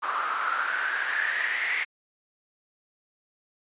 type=noise with band-pass filter sweep; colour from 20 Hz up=pink; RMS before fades=-28 dBFS; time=0.02-1.85 s; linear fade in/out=20 ms; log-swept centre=1200 to 2100 Hz; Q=7.7; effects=high-pass 400 Hz 12 dB/octave + resampled to 8000 Hz